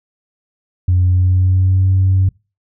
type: tone with pitch glide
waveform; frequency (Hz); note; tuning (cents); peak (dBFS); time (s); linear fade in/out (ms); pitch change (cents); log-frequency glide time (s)
sine; 90.4 to 94.62; F#2 to F#2; -40 to +39; -8; 0.88-2.29; 5; +79; 1.03-1.88
effects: noise-tail reverb RT60 0.3 s tail -25 dB re dry + tanh soft clip ceiling -6 dBFS